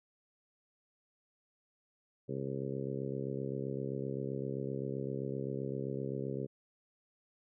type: harmonic tone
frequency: 67.7 Hz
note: C#2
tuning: 40 cents flat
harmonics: 2 / 3 / 4 / 5 / 6 / 7 / 8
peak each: -40 / -43 / -44 / -45 / -41 / -44 / -48 dBFS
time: 2.28-6.47 s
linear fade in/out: 20 ms
effects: none